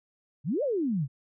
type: exponential two-way sweep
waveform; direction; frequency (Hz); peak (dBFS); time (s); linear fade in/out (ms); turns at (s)
sine; up then down; 123.3 to 617 to 123.3; -25; 0.44-1.08; 50; 0.63
effects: none